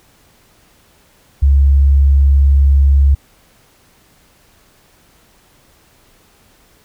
sine tone, 69.3 Hz, C#2, in tune, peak -6 dBFS, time 1.42-3.15 s, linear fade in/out 10 ms, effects pink hiss -51 dBFS RMS until 6.84 s

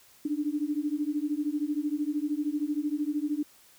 sine beating tone pair, 290.2 / 303.2 Hz, D4 / D#4, -21 / -45 cents, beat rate 13 Hz, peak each -30 dBFS, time 0.25-3.43 s, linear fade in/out 5 ms, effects white hiss -58 dBFS RMS until 3.78 s

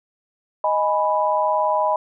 sine chord, G# minor, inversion second, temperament equal, 622.3 / 830.6 / 987.8 Hz, D#5 / G#5 / B5, 0 / 0 / 0 cents, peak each -21 / -23 / -20 dBFS, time 0.64-1.96 s, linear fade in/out 2 ms, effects none

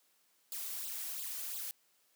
blue noise with flanger, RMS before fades -41 dBFS, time 0.52-1.71 s, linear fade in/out 0 ms, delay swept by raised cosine 0.24 to 2.64 ms, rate 2.9 Hz, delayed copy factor +1, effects white hiss -72 dBFS RMS until 2.15 s + high-pass 200 Hz 12 dB/octave

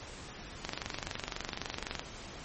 click train, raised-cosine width 0.2 ms, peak -17 dBFS, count 33, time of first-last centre 0.65-1.995 s, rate 23.8 Hz, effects pink hiss -46 dBFS RMS until 2.44 s + MP3 32 kbps

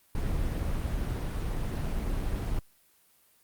brown noise, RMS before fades -30 dBFS, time 0.15-2.59 s, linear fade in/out 2 ms, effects white hiss -64 dBFS RMS until 3.43 s + Opus 32 kbps

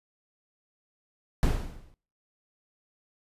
brown noise with exponential decay, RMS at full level -19 dBFS, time 1.43-1.94 s, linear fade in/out 0 ms, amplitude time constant 110 ms, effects noise-tail reverb RT60 0.5 s tail -25 dB re dry + resampled to 32000 Hz

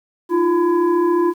sine tone with frequency modulation, 348 Hz, F4, 6 cents flat, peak -13 dBFS, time 0.29-1.34 s, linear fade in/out 50 ms, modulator 662 Hz, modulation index 0.76, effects 8-bit

